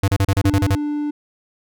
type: tone bursts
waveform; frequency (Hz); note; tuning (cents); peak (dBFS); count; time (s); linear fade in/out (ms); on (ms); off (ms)
square; 98; G2; 0; -14; 9; 0.03-0.753; 5; 51; 33
type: tone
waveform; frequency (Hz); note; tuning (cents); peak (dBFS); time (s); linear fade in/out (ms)
triangle; 295.4; D4; +10; -18; 0.44-1.11; 10
effects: none